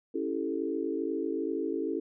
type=chord; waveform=sine; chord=A dominant seventh; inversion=first; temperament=equal; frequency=277.2 / 329.6 / 392 / 440 Hz; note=C#4 / E4 / G4 / A4; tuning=0 / 0 / 0 / 0 cents; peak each=-35 / -33 / -36 / -35 dBFS; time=0.14-2 s; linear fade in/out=10 ms; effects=none